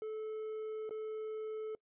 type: tone with dropouts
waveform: triangle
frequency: 434.7 Hz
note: A4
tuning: 21 cents flat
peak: -36 dBFS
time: 0.02-1.75 s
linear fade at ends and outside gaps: 1 ms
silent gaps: 0.893-0.908 s
effects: noise-tail reverb RT60 0.1 s tail -24 dB re dry + resampled to 8000 Hz